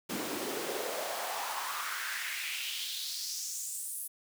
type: noise with high-pass filter sweep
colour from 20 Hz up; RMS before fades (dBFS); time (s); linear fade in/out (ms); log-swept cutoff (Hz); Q
pink; -37; 0.09-4.08; 10; 230 to 11000; 3.2
effects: none

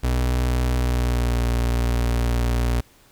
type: tone with pitch glide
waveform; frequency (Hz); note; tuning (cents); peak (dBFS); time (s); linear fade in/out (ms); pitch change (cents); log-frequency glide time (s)
35% pulse; 61.8 to 59.45; B1 to A#1; +2 to +35; -17; 0.03-2.81; 10; -67; 0.77-1.4
effects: pink hiss -54 dBFS RMS until 3.11 s

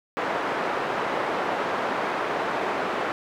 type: band-pass noise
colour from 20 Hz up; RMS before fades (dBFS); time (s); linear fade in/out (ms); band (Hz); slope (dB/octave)
pink; -27; 0.17-3.12; 0; 440 to 1500; 12
effects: none

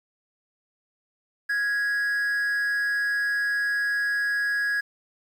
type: tone with amplitude modulation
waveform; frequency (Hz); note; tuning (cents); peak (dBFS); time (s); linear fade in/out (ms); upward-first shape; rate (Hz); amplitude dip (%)
triangle; 1661.2; G#6; 0; -19; 1.49-4.81; 10; sine; 245; 40
effects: 9-bit

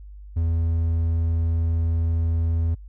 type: tone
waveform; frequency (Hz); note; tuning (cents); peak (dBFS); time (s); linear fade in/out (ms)
triangle; 82.6; E2; +4; -17; 0.36-2.75; 10
effects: added 50 Hz sine -38 dBFS peak until 2.88 s

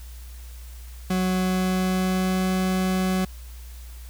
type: tone with pitch glide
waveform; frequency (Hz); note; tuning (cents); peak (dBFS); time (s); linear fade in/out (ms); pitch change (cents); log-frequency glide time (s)
40% pulse; 185 to 186.39; F#3 to F#3; 0 to +13; -20; 1.1-3.25; 5; +13; 1.31-2.49
effects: added 60 Hz sine -37 dBFS peak until 4.09 s + white hiss -50 dBFS RMS until 4.09 s

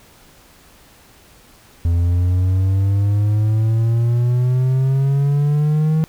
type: exponential sweep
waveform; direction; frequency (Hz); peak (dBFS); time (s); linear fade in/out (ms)
triangle; up; 84.2 to 159.1; -11; 1.85-6.04; 0
effects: pink hiss -48 dBFS RMS until 6.08 s

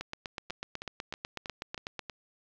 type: two click trains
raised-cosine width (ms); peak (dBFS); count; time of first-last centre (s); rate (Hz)
0.2; -18 / -21; 17 / 6; 0.01-1.993 / 0.5-2.097; 8.07 / 3.13
effects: low-pass 5000 Hz 12 dB/octave + 9-bit

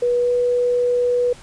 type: tone with pitch glide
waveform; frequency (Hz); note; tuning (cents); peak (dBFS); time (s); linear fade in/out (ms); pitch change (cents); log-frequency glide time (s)
sine; 486 to 489.4; B4 to B4; -28 to -16; -15; 0.02-1.33; 5; +12; 0.2-0.31
effects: pink hiss -44 dBFS RMS until 1.42 s + resampled to 22050 Hz

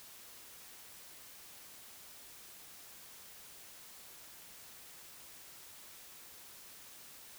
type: silence
effects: white hiss -54 dBFS RMS until 7.38 s

